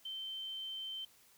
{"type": "tone", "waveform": "sine", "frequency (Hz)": 3103, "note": "G7", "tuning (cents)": -18, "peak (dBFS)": -40, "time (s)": [0.05, 1.05], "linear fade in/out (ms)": 5, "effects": ["white hiss -65 dBFS RMS until 1.37 s"]}